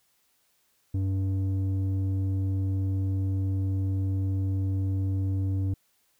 square tone with low-pass filter, 96.1 Hz, G2, 34 cents flat, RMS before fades -27 dBFS, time 0.94-5.74 s, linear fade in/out 5 ms, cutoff 240 Hz, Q 1.3, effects white hiss -69 dBFS RMS until 6.19 s

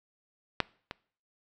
clicks, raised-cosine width 0.3 ms, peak -8 / -20 dBFS, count 2, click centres 0.603 / 0.911 s, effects noise-tail reverb RT60 0.5 s tail -23 dB re dry

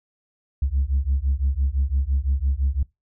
sine beating tone pair, 65.41 / 71.31 Hz, C2 / C#2, 0 / +50 cents, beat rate 5.9 Hz, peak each -21 dBFS, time 0.62-2.83 s, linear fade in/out 5 ms, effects noise-tail reverb RT60 0.2 s tail -24 dB re dry + tanh soft clip ceiling -14 dBFS

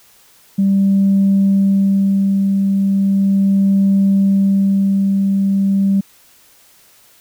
sine tone with tremolo, 196 Hz, G3, in tune, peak -8 dBFS, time 0.58-6.01 s, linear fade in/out 10 ms, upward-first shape sine, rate 0.37 Hz, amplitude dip 30%, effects tanh soft clip ceiling -6 dBFS + white hiss -49 dBFS RMS until 7.2 s

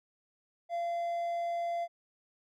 triangle tone, 686 Hz, F5, 31 cents flat, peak -29 dBFS, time 0.69-1.88 s, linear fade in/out 50 ms, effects none

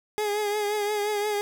30% pulse tone with vibrato, 416.6 Hz, G#4, 5 cents sharp, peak -22 dBFS, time 0.18-1.41 s, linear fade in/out 0 ms, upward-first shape triangle, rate 5.7 Hz, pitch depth 47 cents each way, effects none

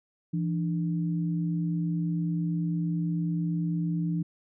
sine tone pair together, 167.5 / 298.5 Hz, E3 / D4, +28 / +28 cents, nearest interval minor seventh, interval 1000 cents, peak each -26 / -34 dBFS, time 0.33-4.23 s, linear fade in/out 10 ms, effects none

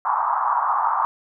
pink band-pass noise, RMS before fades -21 dBFS, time 0.05-1.05 s, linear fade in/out 0 ms, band 850 to 1200 Hz, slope 48 dB/octave, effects none

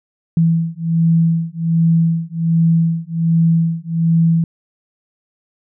sine beating tone pair, 164.6 / 165.9 Hz, E3 / E3, -2 / +11 cents, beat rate 1.3 Hz, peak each -15 dBFS, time 0.37-4.44 s, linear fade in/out 2 ms, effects none

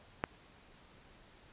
click, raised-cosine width 0.5 ms, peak -16 dBFS, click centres 0.239 s, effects pink hiss -60 dBFS RMS until 1.52 s + resampled to 8000 Hz

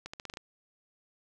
accelerating click train, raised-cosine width 0.2 ms, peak -23 dBFS, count 7, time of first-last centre 0.06-0.371 s, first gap 75 ms, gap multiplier 0.85, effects none

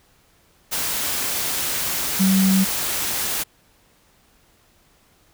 sine tone in noise, 191.3 Hz, G3, 42 cents flat, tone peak -14 dBFS, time 2.19-2.65 s, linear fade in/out 20 ms, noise white, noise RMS -24 dBFS, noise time 0.71-3.44 s, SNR +7 dB, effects pink hiss -58 dBFS RMS until 5.33 s

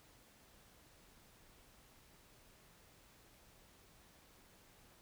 silence, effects pink hiss -65 dBFS RMS until 5.01 s

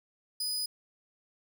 sawtooth tone, 4978 Hz, D#8, in tune, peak -28 dBFS, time 0.4-0.66 s, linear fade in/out 5 ms, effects none

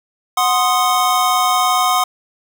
square chord, C diminished, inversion second, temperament equal with one note detuned, 735.3 / 1046.5 / 1244.5 Hz, Gb5 / C6 / Eb6, -11 / 0 / 0 cents, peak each -18 dBFS, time 0.37-2.04 s, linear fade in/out 5 ms, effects none

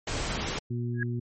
pink noise, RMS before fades -31 dBFS, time 0.07-0.59 s, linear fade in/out 5 ms
harmonic tone, 120 Hz, B2, 49 cents flat, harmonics 1 / 2 / 3, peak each -29 / -35 / -39 dBFS, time 0.7-1.2 s, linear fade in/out 10 ms
sine tone with exponential growth, 1656 Hz, G#6, 5 cents flat, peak -24 dBFS, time 0.94-1.03 s, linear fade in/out 2 ms, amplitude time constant 18 ms
effects low-pass 11000 Hz 12 dB/octave + MP3 32 kbps

